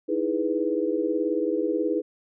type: chord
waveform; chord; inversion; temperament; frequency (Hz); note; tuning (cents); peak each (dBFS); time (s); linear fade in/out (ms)
sine; E major seventh; third; equal; 311.1 / 329.6 / 415.3 / 493.9; D#4 / E4 / G#4 / B4; 0 / 0 / 0 / 0; -28; 0.08-2.02; 20
effects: none